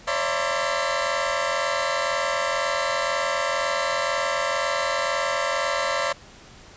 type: tone cluster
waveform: 20% pulse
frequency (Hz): 541 / 583 / 670 / 915 / 1020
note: C#5 / D5 / E5 / A#5 / C6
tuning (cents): -42 / -13 / +28 / -32 / -44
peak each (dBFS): -23 / -22 / -24 / -28 / -26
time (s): 0.07-6.13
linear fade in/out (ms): 10
effects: pink hiss -47 dBFS RMS until 6.76 s + resampled to 16000 Hz